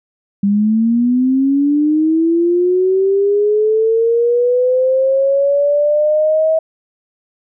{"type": "linear sweep", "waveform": "sine", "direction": "up", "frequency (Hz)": [197.6, 643], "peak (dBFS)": -10, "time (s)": [0.43, 6.59], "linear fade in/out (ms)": 5, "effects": []}